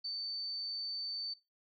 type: tone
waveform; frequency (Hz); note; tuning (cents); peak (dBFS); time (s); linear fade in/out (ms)
sine; 4551; C#8; +45; -37; 0.04-1.34; 10
effects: noise-tail reverb RT60 0.2 s tail -17 dB re dry